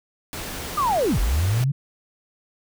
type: noise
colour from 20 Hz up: pink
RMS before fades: -32 dBFS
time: 0.33-1.64 s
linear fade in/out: 0 ms
type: linear two-way sweep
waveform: sine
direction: down then up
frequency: 1245 to 41.2 to 144.9 Hz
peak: -18 dBFS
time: 0.77-1.72 s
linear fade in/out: 10 ms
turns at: 1.19 s
effects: none